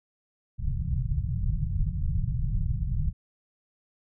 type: low-pass noise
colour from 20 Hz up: pink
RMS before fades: -27 dBFS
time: 0.58-3.13 s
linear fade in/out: 50 ms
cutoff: 160 Hz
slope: 48 dB/octave
effects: none